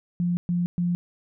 sine tone bursts, 175.1 Hz, F3, 5 cents sharp, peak -21 dBFS, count 3, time 0.2-0.95 s, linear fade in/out 0 ms, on 170 ms, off 120 ms, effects none

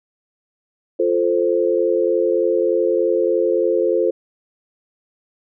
sine chord, F major, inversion none, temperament equal, 349.2 / 440 / 523.3 Hz, F4 / A4 / C5, 0 / 0 / 0 cents, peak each -19 dBFS, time 0.99-4.11 s, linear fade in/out 10 ms, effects none

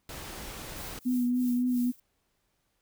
pink noise, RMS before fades -41 dBFS, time 0.09-0.99 s, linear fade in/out 2 ms
violet noise with tremolo, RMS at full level -43 dBFS, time 0.76-2 s, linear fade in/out 5 ms, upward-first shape triangle, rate 3.1 Hz, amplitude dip 90%
sine tone with vibrato, 246.9 Hz, B3, in tune, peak -24 dBFS, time 1.05-1.92 s, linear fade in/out 20 ms, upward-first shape triangle, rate 3.6 Hz, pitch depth 33 cents each way
effects pink hiss -75 dBFS RMS until 2.81 s

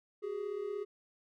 triangle tone pair together, 377.9 / 414.6 Hz, F#4 / G#4, +37 / -3 cents, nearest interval major second, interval 160 cents, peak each -39 / -35 dBFS, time 0.22-0.85 s, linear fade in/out 20 ms, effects none

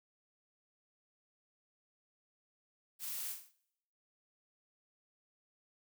blue noise with echo, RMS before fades -42 dBFS, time 2.99-3.36 s, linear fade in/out 50 ms, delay 42 ms, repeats 4, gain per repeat -6 dB, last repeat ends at 3.528 s, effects noise-tail reverb RT60 0.8 s tail -22 dB re dry

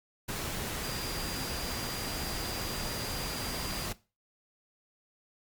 sine tone in noise, 4804 Hz, D8, 38 cents sharp, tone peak -40 dBFS, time 0.83-3.86 s, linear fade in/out 10 ms, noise pink, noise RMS -36 dBFS, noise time 0.28-3.93 s, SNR -7 dB, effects noise-tail reverb RT60 0.3 s tail -19 dB re dry + Opus 48 kbps

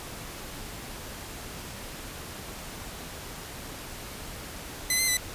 10% pulse tone with pitch steps, 2027 / 2068 / 2000 Hz, B6 / C7 / B6, +45 / -21 / +21 cents, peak -14 dBFS, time 4.9-5.17 s, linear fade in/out 2 ms, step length 90 ms, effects pink hiss -40 dBFS RMS until 5.34 s + resampled to 32000 Hz

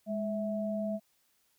sine tone pair together, 207.7 / 653.7 Hz, G#3 / E5, 0 / -15 cents, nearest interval octave + minor sixth, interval 1985 cents, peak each -33 / -34 dBFS, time 0.06-1 s, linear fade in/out 50 ms, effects white hiss -72 dBFS RMS until 1.58 s

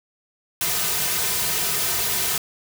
white noise with comb filter, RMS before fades -23 dBFS, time 0.61-2.38 s, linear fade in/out 2 ms, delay 3.6 ms, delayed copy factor -0.85, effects none

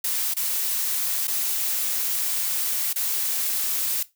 blue noise with dropouts, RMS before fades -25 dBFS, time 0.04-4.03 s, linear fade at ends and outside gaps 5 ms, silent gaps 0.339-0.366 / 1.272-1.278 / 2.93-2.958 s, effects noise-tail reverb RT60 0.2 s tail -17 dB re dry

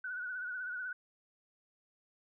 sine tone with vibrato, 1480 Hz, F#6, in tune, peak -37 dBFS, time 0.04-0.93 s, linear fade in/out 5 ms, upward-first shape sine, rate 16 Hz, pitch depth 55 cents each way, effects none

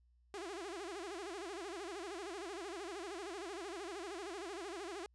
sawtooth tone with vibrato, 370 Hz, F#4, in tune, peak -39 dBFS, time 0.34-5.06 s, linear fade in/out 0 ms, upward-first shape sine, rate 13 Hz, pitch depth 210 cents each way, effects added 60 Hz sine -67 dBFS peak until 5.14 s + resampled to 22050 Hz

